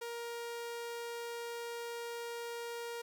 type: tone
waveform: sawtooth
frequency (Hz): 470.1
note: A#4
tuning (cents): +15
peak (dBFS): -36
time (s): 0.01-3.02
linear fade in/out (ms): 10
effects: none